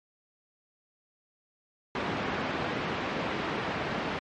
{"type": "band-pass noise", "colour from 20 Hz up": "pink", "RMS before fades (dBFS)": -32, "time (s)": [1.95, 4.19], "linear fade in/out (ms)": 2, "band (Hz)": [160, 2600], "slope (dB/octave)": 12, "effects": ["low-pass 5000 Hz 12 dB/octave", "MP3 48 kbps"]}